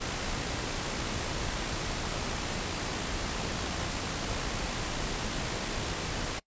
pink noise with amplitude modulation, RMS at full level -32 dBFS, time 0-6.4 s, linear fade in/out 20 ms, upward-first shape sine, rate 58 Hz, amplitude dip 25%, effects noise-tail reverb RT60 0.1 s tail -23 dB re dry + resampled to 16000 Hz

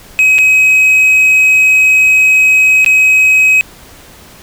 triangle tone with dropouts, 2539 Hz, D#7, 34 cents sharp, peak -3 dBFS, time 0.19-3.61 s, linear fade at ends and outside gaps 0 ms, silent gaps 0.383-0.387 / 2.846-2.862 s, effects pink hiss -37 dBFS RMS until 4.42 s

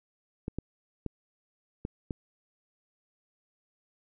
clicks, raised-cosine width 3 ms, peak -20 dBFS, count 5, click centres 0.481 / 0.586 / 1.063 / 1.851 / 2.108 s, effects none

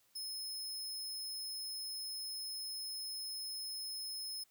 sawtooth tone, 5180 Hz, E8, 31 cents flat, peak -38 dBFS, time 0.15-4.44 s, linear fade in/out 10 ms, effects white hiss -72 dBFS RMS until 4.5 s

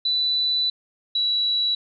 sine tone pair in turn, 3978 / 3921 Hz, B7 / B7, +12 / -13 cents, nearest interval unison, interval 25 cents, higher first, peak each -19 / -19 dBFS, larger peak neither, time 0.05-0.7 / 1.15-1.75 s, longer first, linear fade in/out 5 ms, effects none

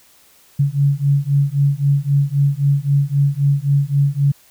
sine beating tone pair, 139.3 / 143.1 Hz, C#3 / D3, +9 / -45 cents, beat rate 3.8 Hz, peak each -16 dBFS, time 0.59-4.32 s, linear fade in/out 10 ms, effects white hiss -51 dBFS RMS until 4.5 s

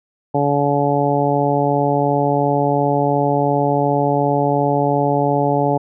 harmonic tone, 142.8 Hz, D3, 48 cents flat, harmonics 1 / 2 / 3 / 4 / 5 / 6, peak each -21 / -21 / -21 / -21 / -21 / -21 dBFS, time 0.34-5.78 s, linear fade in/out 10 ms, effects none

